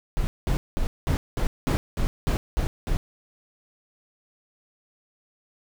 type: noise bursts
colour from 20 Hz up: brown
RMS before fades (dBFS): -23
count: 10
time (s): 0.17-2.97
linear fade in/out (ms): 0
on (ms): 100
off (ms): 200
effects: none